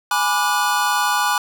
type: chord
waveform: square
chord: G# half-diminished seventh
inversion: none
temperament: equal with one note detuned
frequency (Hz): 830.6 / 987.8 / 1174.7 / 1454.6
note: G#5 / B5 / D6 / F#6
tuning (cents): 0 / 0 / 0 / -30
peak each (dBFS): -23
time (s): 0.11-1.38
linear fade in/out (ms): 2
effects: none